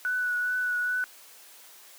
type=tone with vibrato; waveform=sine; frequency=1480 Hz; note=F#6; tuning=in tune; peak=-25 dBFS; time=0.05-1.04 s; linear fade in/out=0 ms; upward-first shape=triangle; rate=2.4 Hz; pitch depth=22 cents each way; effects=white hiss -51 dBFS RMS until 1.98 s + high-pass 400 Hz 12 dB/octave